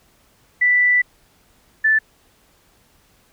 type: tone pair in turn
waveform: sine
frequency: 1975.5 / 1755.8 Hz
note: B6 / A6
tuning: 0 / -4 cents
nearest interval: major second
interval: 204 cents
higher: first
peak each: -12 / -12 dBFS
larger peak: neither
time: 0.61-1.02 / 1.84-1.99 s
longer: first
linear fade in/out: 10 ms
effects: pink hiss -57 dBFS RMS until 3.32 s